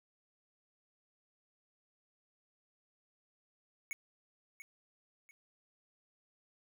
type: tone with echo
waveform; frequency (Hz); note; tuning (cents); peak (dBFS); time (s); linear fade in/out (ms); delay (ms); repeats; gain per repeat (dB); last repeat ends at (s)
square; 2217; C#7; 0; -38; 3.91-3.93; 0; 690; 2; -10; 5.31
effects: none